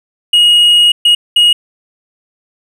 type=tone bursts at uneven times; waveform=triangle; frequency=2883 Hz; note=F#7; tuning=46 cents flat; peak=-3 dBFS; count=3; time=0.33-0.92 / 1.05-1.15 / 1.36-1.53 s; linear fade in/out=5 ms; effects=none